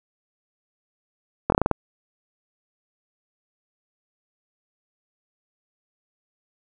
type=slowing click train; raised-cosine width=1 ms; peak=-4 dBFS; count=7; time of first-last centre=1.5-1.713 s; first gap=22 ms; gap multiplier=1.19; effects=none